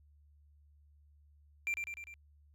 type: tone with echo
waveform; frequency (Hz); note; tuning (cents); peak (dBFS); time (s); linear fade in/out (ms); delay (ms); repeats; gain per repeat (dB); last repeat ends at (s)
triangle; 2365; D7; +12; -30; 1.67-1.74; 0; 100; 4; -4; 2.14
effects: added 73 Hz sine -61 dBFS peak until 2.54 s